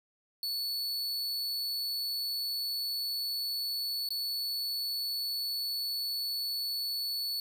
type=tone with dropouts; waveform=45% pulse; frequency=4435 Hz; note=C#8; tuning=in tune; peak=-31 dBFS; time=0.43-7.4 s; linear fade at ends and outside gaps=1 ms; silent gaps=4.089-4.105 s; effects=none